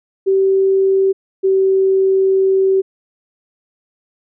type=tone pair in turn; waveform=sine; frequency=385.9 / 383.7 Hz; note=G4 / G4; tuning=-27 / -37 cents; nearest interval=unison; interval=10 cents; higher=first; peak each=-10 dBFS; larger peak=neither; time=0.26-1.13 / 1.43-2.82 s; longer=second; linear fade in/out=20 ms; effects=none